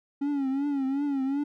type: tone with vibrato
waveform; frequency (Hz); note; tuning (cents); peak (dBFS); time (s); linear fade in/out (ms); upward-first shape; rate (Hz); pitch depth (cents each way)
triangle; 276.7; C#4; -3; -23; 0.21-1.44; 10; triangle; 2.7; 100
effects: none